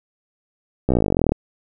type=slowing click train; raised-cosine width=2 ms; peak=-4 dBFS; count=22; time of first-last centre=0.89-1.32 s; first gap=15 ms; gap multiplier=1.03; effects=none